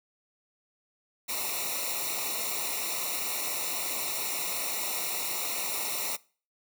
white noise with comb filter, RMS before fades -32 dBFS, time 1.28-6.17 s, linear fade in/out 20 ms, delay 0.62 ms, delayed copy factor -0.95, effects noise-tail reverb RT60 0.4 s tail -22 dB re dry

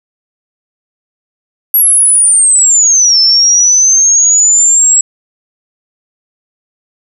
sine linear two-way sweep, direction down then up, 11590 to 5274 to 7730 Hz, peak -4 dBFS, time 1.74-5.01 s, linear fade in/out 2 ms, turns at 3.19 s, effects none

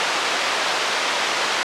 pink band-pass noise, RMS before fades -22 dBFS, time 0-1.63 s, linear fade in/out 0 ms, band 670 to 5000 Hz, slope 12 dB/octave, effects low-pass 9000 Hz 12 dB/octave

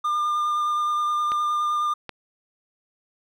triangle tone with vibrato, 1204 Hz, D6, 43 cents sharp, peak -19 dBFS, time 0.04-1.94 s, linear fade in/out 10 ms, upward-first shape sine, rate 9.6 Hz, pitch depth 12 cents each way
clicks, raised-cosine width 0.3 ms, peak -17 dBFS, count 2, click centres 1.319 / 2.093 s
effects none

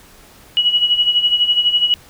sine tone with tremolo, 2921 Hz, F#7, 23 cents flat, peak -9 dBFS, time 0.57-1.94 s, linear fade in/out 0 ms, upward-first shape sine, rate 12 Hz, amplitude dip 70%, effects pink hiss -45 dBFS RMS until 2.09 s

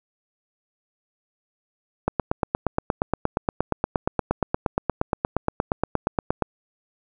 click train, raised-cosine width 1 ms, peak -6 dBFS, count 38, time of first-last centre 2.08-6.423 s, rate 8.52 Hz, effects none

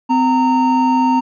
triangle tone pair together, 256.8 / 922 Hz, C4 / A#5, -32 / -19 cents, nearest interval octave + minor seventh, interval 2213 cents, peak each -12 dBFS, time 0.09-1.21 s, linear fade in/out 20 ms, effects resampled to 16000 Hz

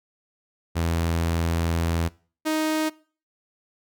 sawtooth tone pair in turn, 83.4 / 312.3 Hz, E2 / D#4, +21 / +7 cents, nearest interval octave + major seventh, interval 2286 cents, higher second, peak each -18 / -18 dBFS, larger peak neither, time 0.75-2.09 / 2.45-2.9 s, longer first, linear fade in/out 20 ms, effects noise-tail reverb RT60 0.4 s tail -22 dB re dry

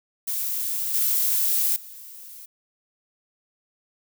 violet noise with level steps, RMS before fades -27 / -22 / -42 dBFS, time 0.27-2.46 s, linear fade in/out 10 ms, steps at 0.94 / 1.76 s, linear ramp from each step 2 ms, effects none

